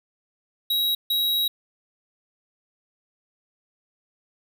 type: tone bursts at uneven times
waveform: square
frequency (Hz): 3844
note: B7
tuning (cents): -48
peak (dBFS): -21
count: 2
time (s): 0.7-0.95 / 1.1-1.48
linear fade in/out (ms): 5
effects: none